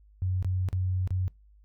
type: tone with dropouts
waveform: sine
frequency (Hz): 92.5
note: F#2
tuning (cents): 0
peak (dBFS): -25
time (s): 0.22-1.28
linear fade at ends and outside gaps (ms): 0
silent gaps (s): 0.426-0.446 / 0.687-0.729 / 1.075-1.106
effects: noise-tail reverb RT60 0.2 s tail -22 dB re dry + added 51 Hz sine -54 dBFS peak until 1.64 s